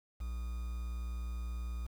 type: tone with quantisation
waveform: triangle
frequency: 59.4 Hz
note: A#1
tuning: 33 cents sharp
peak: -34 dBFS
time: 0.2-1.87 s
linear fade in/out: 10 ms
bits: 9
effects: none